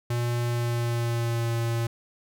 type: tone with pitch glide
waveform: square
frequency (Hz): 119.7 to 116.23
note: A#2 to A#2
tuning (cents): +46 to -5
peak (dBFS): -25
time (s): 0.1-1.87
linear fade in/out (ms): 5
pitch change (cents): -51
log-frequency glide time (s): 0.45-1.52
effects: none